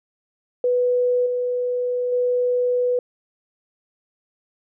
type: tone with level steps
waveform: sine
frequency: 493.9 Hz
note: B4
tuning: in tune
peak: -16 / -20 / -17 dBFS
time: 0.64-2.99 s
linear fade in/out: 2 ms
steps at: 1.26 / 2.12 s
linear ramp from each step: 5 ms
effects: none